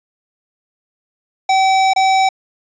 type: tone with dropouts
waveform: square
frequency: 766 Hz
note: G5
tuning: 40 cents flat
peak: -11 dBFS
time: 1.49-2.29 s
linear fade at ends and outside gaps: 5 ms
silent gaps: 1.935-1.961 s
effects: resampled to 16000 Hz